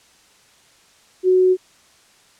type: tone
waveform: sine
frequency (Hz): 369.7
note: F#4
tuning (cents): -1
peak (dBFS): -11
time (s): 1.23-1.57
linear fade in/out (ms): 50
effects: white hiss -53 dBFS RMS until 2.39 s + low-pass 8000 Hz 12 dB/octave